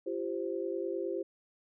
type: chord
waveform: sine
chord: F suspended second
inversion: none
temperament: equal with one note detuned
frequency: 342.4 / 392 / 523.3 Hz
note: F4 / G4 / C5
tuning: -34 / 0 / 0 cents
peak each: -36 / -36 / -38 dBFS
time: 0.06-1.23 s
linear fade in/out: 10 ms
effects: none